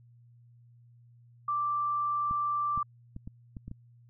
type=tone; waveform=sine; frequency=1174.7 Hz; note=D6; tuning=in tune; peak=-27 dBFS; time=1.48-2.83 s; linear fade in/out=5 ms
type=clicks; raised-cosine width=5 ms; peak=-28 dBFS; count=7; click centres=2.311 / 2.776 / 3.164 / 3.275 / 3.568 / 3.68 / 3.714 s
effects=added 119 Hz sine -55 dBFS peak until 4.09 s